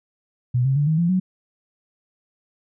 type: tone with pitch steps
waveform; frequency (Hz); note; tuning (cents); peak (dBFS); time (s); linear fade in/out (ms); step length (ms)
sine; 123.8 / 134.23 / 145.53 / 157.79 / 171.08 / 185.49; B2 / C3 / D3 / D#3 / F3 / F#3; +5 / +45 / -15 / +25 / -35 / +5; -16; 0.54-1.2; 10; 110
effects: none